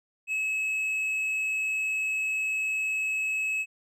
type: tone with hard clipping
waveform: sine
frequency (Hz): 2579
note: E7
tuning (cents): -39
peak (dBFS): -27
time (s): 0.27-3.66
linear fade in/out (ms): 50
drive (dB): 3
effects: none